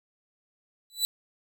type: tone with exponential growth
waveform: sawtooth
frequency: 3969 Hz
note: B7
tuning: 8 cents sharp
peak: -17 dBFS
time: 0.9-1.05 s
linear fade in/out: 0 ms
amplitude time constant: 32 ms
effects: none